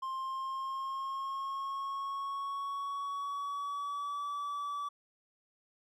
triangle tone with pitch glide, 1056 to 1151.6 Hz, C6 to D6, +16 to -34 cents, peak -33 dBFS, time 0.02-4.89 s, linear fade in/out 10 ms, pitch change +150 cents, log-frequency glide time 0.15-4.25 s, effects none

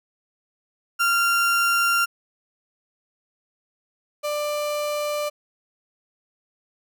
35% pulse tone pair in turn, 1385 / 592.3 Hz, F6 / D5, -15 / +15 cents, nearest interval octave + minor third, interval 1470 cents, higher first, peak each -16 / -22 dBFS, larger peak first, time 0.99-2.06 / 4.23-5.3 s, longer neither, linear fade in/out 20 ms, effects none

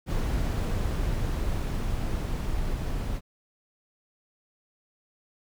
brown noise with level ramp, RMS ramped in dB -26 to -30 dBFS, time 0.06-3.21 s, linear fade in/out 50 ms, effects none

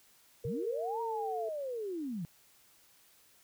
sine tone with pitch glide, 466.2 to 442.8 Hz, A#4 to A4, 0 to +11 cents, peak -36 dBFS, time 0.44-1.49 s, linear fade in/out 5 ms, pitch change -89 cents, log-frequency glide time 0.73-1.27 s
sine linear two-way sweep, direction up then down, 103.83 to 949 to 153.6 Hz, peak -35 dBFS, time 0.45-2.25 s, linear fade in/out 0 ms, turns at 1.01 s
effects white hiss -64 dBFS RMS until 3.43 s

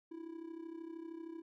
triangle tone with amplitude modulation, 329.6 Hz, E4, in tune, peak -39 dBFS, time 0.11-1.42 s, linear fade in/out 10 ms, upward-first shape sine, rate 33 Hz, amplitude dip 75%, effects none

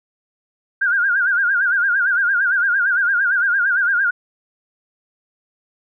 sine tone with vibrato, 1509 Hz, F#6, 34 cents sharp, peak -14 dBFS, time 0.81-4.11 s, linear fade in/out 10 ms, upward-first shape sine, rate 8.8 Hz, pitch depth 130 cents each way, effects none

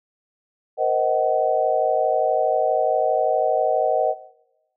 sine chord, C half-diminished seventh, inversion third, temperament just, 470.9 / 523.3 / 627.9 / 753.5 Hz, Bb4 / C5 / Eb5 / Gb5, +18 / 0 / +16 / +31 cents, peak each -25 / -24 / -22 / -22 dBFS, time 0.77-4.15 s, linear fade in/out 50 ms, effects noise-tail reverb RT60 1.0 s tail -20 dB re dry

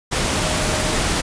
sine tone in noise, 619 Hz, D#5, 9 cents flat, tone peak -28 dBFS, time 0.36-0.97 s, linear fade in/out 20 ms, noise pink, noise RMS -20 dBFS, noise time 0.11-1.22 s, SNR -11 dB, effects resampled to 22050 Hz

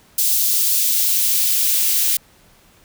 blue noise with high-pass filter sweep, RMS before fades -17 dBFS, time 0.18-2.17 s, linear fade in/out 5 ms, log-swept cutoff 4000 to 2400 Hz, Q 1, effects pink hiss -52 dBFS RMS until 2.84 s

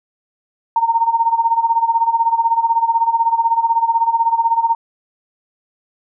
sine tone with tremolo, 919 Hz, A#5, 25 cents flat, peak -9 dBFS, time 0.76-4.75 s, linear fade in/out 2 ms, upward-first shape sine, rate 16 Hz, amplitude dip 80%, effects none

